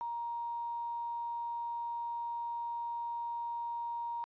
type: tone with quantisation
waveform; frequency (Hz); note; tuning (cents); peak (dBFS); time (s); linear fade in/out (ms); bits
sine; 940; A#5; +14; -35; 0.01-4.24; 0; 10
effects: resampled to 11025 Hz